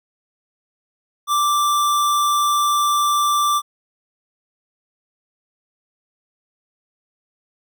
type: tone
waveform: square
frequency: 1174.7 Hz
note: D6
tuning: in tune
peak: -16 dBFS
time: 1.27-3.62 s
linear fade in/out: 50 ms
effects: none